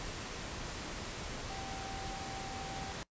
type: tone in noise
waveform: sine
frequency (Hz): 777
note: G5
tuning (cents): -16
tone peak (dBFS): -44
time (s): 1.5-2.92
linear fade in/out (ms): 0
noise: pink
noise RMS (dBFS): -42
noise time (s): 0-3.03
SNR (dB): -5
effects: noise-tail reverb RT60 0.1 s tail -21 dB re dry + resampled to 16000 Hz